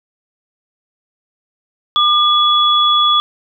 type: tone pair together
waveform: sine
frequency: 1204 / 3390 Hz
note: D6 / G#7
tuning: +43 / +35 cents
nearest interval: octave + tritone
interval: 1792 cents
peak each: -12 dBFS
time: 1.96-3.2 s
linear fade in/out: 0 ms
effects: none